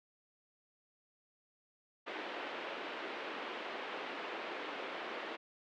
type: band-pass noise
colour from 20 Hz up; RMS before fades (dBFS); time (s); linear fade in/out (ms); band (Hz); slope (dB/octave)
pink; -43; 2.06-5.37; 20; 320 to 3200; 24
effects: none